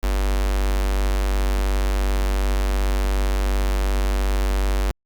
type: tone with notch filter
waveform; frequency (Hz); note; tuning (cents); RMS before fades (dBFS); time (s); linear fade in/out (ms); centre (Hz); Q
square; 48.63; G1; -13; -20; 0.03-4.91; 0; 140; 0.64
effects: Opus 48 kbps